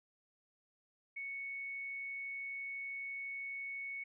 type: tone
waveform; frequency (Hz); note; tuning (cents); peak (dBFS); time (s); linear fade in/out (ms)
sine; 2217; C#7; 0; -40; 1.16-4.04; 10
effects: none